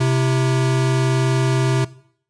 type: tone pair together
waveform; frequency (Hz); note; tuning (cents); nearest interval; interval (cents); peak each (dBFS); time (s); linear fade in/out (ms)
square; 130.81 / 331.6; C3 / E4; 0 / +10; octave + major third; 1610; -16 / -26; 0-1.85; 10
effects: noise-tail reverb RT60 0.6 s tail -19 dB re dry + resampled to 22050 Hz